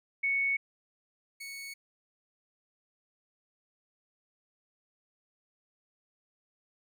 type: tone pair in turn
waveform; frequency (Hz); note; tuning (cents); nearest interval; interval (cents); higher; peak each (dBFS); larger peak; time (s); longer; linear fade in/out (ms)
sine / sawtooth; 2217 / 2217; C#7 / C#7; 0 / 0; unison; 0; neither; -26 / -37; first; 0.23-0.57 / 1.4-1.74; neither; 10
effects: none

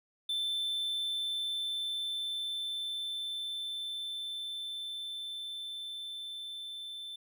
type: tone with level ramp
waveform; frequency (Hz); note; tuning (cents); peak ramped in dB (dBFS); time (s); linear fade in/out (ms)
triangle; 3538; A7; +9; -29 to -39; 0.29-7.16; 5
effects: none

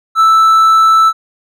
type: tone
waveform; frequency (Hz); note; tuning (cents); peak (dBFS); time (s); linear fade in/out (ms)
triangle; 1318.5; E6; 0; -3; 0.15-1.13; 50
effects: none

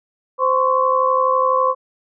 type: tone cluster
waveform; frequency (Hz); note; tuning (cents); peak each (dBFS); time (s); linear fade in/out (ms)
sine; 518 / 1042 / 1114; C5 / C6 / C#6; -17 / -7 / +8; -18; 0.38-1.75; 50
effects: none

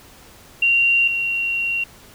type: tone pair in turn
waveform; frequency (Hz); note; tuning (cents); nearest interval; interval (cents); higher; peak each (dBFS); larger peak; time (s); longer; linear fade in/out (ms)
sine; 2762 / 2751; F7 / F7; -20 / -27; unison; 7; first; -13 / -19; first; 0.62-1.08 / 1.08-1.84; second; 5
effects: pink hiss -46 dBFS RMS until 2.14 s

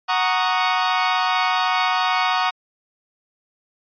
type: chord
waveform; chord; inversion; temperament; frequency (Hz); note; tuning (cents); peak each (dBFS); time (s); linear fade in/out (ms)
sawtooth; D# minor seventh; first; equal; 740 / 932.3 / 1108.7 / 1244.5; F#5 / A#5 / C#6 / D#6; 0 / 0 / 0 / 0; -18 / -20 / -20 / -20; 0.08-2.51; 20
effects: resampled to 11025 Hz

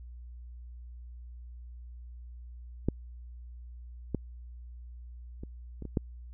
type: clicks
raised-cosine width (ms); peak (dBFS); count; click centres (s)
3; -13 / -16 / -28 / -28 / -27 / -14; 6; 2.886 / 4.147 / 5.435 / 5.823 / 5.853 / 5.972
effects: added 60 Hz sine -43 dBFS peak until 6.33 s

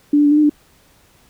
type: tone with pitch steps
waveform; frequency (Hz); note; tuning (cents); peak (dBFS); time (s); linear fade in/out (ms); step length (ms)
sine; 292 / 293.8 / 289.6 / 297.8 / 303 / 295.6; D4 / D4 / D4 / D4 / D#4 / D4; -10 / +1 / -24 / +24 / -46 / +11; -9; 0.13-0.496; 5; 61
effects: pink hiss -53 dBFS RMS until 1.29 s

